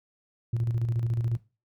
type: tone with tremolo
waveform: sine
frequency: 116.54 Hz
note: A#2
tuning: in tune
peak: -21 dBFS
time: 0.53-1.37 s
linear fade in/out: 5 ms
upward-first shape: square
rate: 14 Hz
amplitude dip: 55%
effects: noise-tail reverb RT60 0.3 s tail -21 dB re dry + tanh soft clip ceiling -21 dBFS